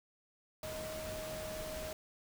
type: tone in noise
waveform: sine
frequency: 626 Hz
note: D#5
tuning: 10 cents sharp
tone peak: -42 dBFS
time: 0.63-1.93 s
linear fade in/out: 2 ms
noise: pink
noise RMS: -45 dBFS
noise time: 0.63-1.93 s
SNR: 0 dB
effects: none